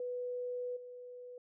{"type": "tone with level steps", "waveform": "sine", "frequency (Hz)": 493.9, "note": "B4", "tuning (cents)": 0, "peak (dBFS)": [-36, -46], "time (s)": [0, 1.38], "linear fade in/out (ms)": 2, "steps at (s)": 0.76, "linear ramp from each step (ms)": 10, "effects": []}